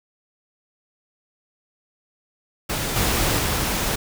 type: noise with level steps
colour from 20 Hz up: pink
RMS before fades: -25 / -21 / -23 dBFS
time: 2.69-3.96 s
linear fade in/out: 10 ms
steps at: 2.96 / 3.39 s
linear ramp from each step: 2 ms
effects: none